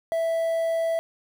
triangle tone with quantisation, 659 Hz, E5, 1 cent flat, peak -20 dBFS, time 0.12-0.99 s, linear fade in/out 0 ms, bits 8, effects none

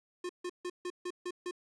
square tone bursts, 357.5 Hz, F4, 41 cents sharp, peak -36 dBFS, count 7, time 0.24-1.511 s, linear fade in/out 5 ms, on 53 ms, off 150 ms, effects resampled to 22050 Hz + 11-bit

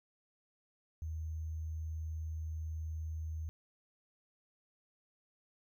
sine tone with sample-and-hold, 79.4 Hz, D#2, 36 cents sharp, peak -37 dBFS, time 1.02-3.49 s, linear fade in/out 0 ms, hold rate 6300 Hz, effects none

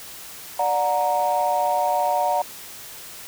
sine chord, D augmented, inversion none, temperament equal with one note detuned, 587.3 / 728.5 / 932.3 Hz, D5 / F#5 / A#5, 0 / -27 / 0 cents, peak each -24 / -21 / -22 dBFS, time 0.59-2.42 s, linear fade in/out 5 ms, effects tanh soft clip ceiling -11 dBFS + white hiss -39 dBFS RMS until 3.27 s

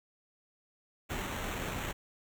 pink noise with sample-and-hold, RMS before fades -37 dBFS, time 1.09-1.93 s, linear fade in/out 20 ms, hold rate 4900 Hz, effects none

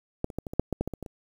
clicks, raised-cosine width 2 ms, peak -13 / -26 / -17 / -22 / -22 / -7 / -14 / -13 / -18 / -21 / -23 / -27 dBFS, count 12, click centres 0.244 / 0.302 / 0.386 / 0.468 / 0.535 / 0.596 / 0.727 / 0.81 / 0.876 / 0.937 / 1.027 / 1.062 s, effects 8-bit

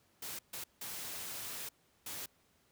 white noise bursts at uneven times, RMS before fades -43 dBFS, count 4, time 0.22-0.39 / 0.53-0.64 / 0.81-1.69 / 2.06-2.26 s, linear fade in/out 5 ms, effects pink hiss -71 dBFS RMS until 2.71 s + high-pass 60 Hz 12 dB/octave

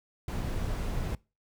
brown noise, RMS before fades -32 dBFS, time 0.28-1.15 s, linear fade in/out 2 ms, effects noise-tail reverb RT60 0.3 s tail -24 dB re dry

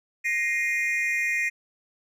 triangle tone cluster, 1879 / 2099 / 2451 Hz, A#6 / C7 / D#7, +13 / +5 / -27 cents, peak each -26 dBFS, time 0.24-1.5 s, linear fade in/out 20 ms, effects none

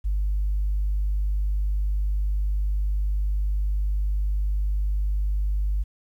sine tone, 50 Hz, G1, 35 cents sharp, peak -20 dBFS, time 0.04-5.84 s, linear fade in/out 20 ms, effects tanh soft clip ceiling -17 dBFS + 10-bit

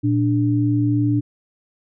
sine tone pair together, 116.66 / 293.7 Hz, A#2 / D4, +2 / 0 cents, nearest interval octave + major third, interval 1598 cents, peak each -18 dBFS, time 0.03-1.21 s, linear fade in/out 20 ms, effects none

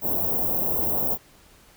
white band-stop noise, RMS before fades -24 dBFS, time 0.01-1.18 s, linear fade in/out 50 ms, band 770 to 16000 Hz, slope 24 dB/octave, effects pink hiss -54 dBFS RMS until 1.76 s

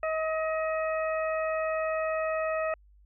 harmonic tone with a mistuned harmonic, 635 Hz, D#5, 35 cents sharp, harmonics 1 / 2 / 3 / 4, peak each -28 / -34 / -38 / -40 dBFS, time 0.03-2.74 s, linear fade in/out 2 ms, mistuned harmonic 3, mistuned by -17 cents, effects added 50 Hz sine -55 dBFS peak until 3.05 s

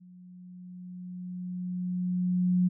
sine tone with level ramp, 180.5 Hz, F#3, 43 cents flat, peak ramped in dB -49 to -20 dBFS, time 0-2.69 s, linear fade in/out 20 ms, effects none

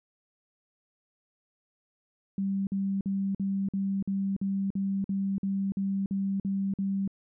sine tone bursts, 195.5 Hz, G3, 4 cents flat, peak -26 dBFS, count 14, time 2.38-7.077 s, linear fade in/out 2 ms, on 290 ms, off 49 ms, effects none

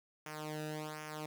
sawtooth tone with flanger, 153.4 Hz, D#3, 24 cents flat, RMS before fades -43 dBFS, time 0.26-1.26 s, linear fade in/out 2 ms, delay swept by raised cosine 0.24 to 0.93 ms, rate 1.3 Hz, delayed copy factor -0.85, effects 10-bit

